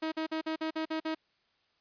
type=tone bursts; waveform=sawtooth; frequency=317.5 Hz; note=D#4; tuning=35 cents sharp; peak=-27 dBFS; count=8; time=0.02-1.149 s; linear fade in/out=10 ms; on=100 ms; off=47 ms; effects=white hiss -72 dBFS RMS until 1.8 s + resampled to 11025 Hz